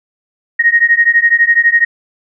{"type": "beating tone pair", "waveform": "sine", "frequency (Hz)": [1864.7, 1876.7], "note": ["A#6", "A#6"], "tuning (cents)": [0, 11], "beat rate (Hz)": 12, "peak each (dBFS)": -10, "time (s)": [0.59, 1.85], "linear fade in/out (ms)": 10, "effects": []}